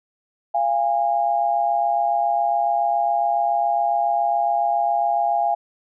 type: tone pair together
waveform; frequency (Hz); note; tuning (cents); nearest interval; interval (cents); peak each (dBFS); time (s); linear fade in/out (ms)
sine; 689.8 / 817; F5 / G#5; -22 / -29; minor third; 293; -20; 0.54-5.55; 10
effects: none